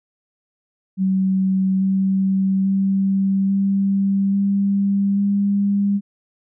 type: tone with pitch steps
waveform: sine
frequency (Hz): 190 / 192.1 / 194.22 / 196.36 / 198.53 / 200.7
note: F#3 / G3 / G3 / G3 / G3 / G3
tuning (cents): +46 / -35 / -16 / +3 / +22 / +41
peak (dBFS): -15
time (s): 0.97-6.01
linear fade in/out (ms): 50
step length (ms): 840
effects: none